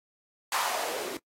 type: noise with band-pass filter sweep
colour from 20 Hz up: blue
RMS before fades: -32 dBFS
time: 0.52-1.17 s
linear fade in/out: 2 ms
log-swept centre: 1100 to 320 Hz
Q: 3
effects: noise-tail reverb RT60 0.1 s tail -23 dB re dry + AAC 48 kbps